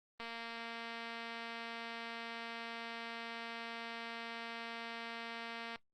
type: click train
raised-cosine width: 0.3 ms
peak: -29 dBFS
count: 1285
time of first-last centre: 0.2-5.758 s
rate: 231 Hz
effects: noise-tail reverb RT60 0.1 s tail -17 dB re dry + Opus 24 kbps